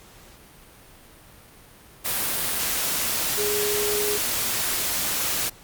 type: tone in noise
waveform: sine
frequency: 415.3 Hz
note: G#4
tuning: in tune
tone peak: -25 dBFS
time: 3.37-4.18 s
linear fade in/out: 20 ms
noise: white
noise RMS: -25 dBFS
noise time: 2.04-5.5 s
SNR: -3 dB
effects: pink hiss -49 dBFS RMS until 5.63 s + Opus 48 kbps